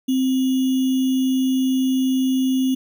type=tone with sample-and-hold; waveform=sine; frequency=261.2 Hz; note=C4; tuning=3 cents flat; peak=-16 dBFS; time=0.08-2.75 s; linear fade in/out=10 ms; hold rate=3150 Hz; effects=none